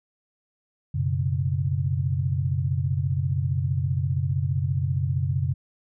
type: chord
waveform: sine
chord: F# suspended fourth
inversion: none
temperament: equal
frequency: 92.5 / 123.47 / 138.59 Hz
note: F#2 / B2 / C#3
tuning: 0 / 0 / 0 cents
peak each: -26 / -28 / -25 dBFS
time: 0.94-5.54 s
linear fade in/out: 10 ms
effects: none